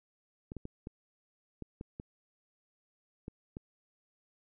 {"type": "clicks", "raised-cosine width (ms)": 3, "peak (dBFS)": -28, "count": 9, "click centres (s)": [0.519, 0.567, 0.654, 0.871, 1.623, 1.811, 1.999, 3.281, 3.569], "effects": []}